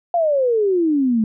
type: exponential sweep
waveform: sine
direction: down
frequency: 709 to 213 Hz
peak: -14 dBFS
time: 0.14-1.24 s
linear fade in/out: 2 ms
effects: none